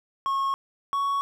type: tone pair in turn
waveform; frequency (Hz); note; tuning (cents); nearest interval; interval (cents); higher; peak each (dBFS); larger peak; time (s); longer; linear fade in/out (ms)
triangle; 1091 / 1115.2; C#6 / C#6; -28 / +10; unison; 38; second; -21; neither; 0.26-0.54 / 0.93-1.21; neither; 0
effects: none